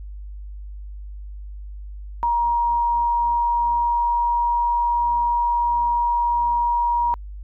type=tone with pitch glide; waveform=sine; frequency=946 to 951.5 Hz; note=A#5 to A#5; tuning=+25 to +35 cents; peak=-17 dBFS; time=2.23-7.14 s; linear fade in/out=0 ms; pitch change=+10 cents; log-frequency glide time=2.87-5 s; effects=added 50 Hz sine -32 dBFS peak until 7.43 s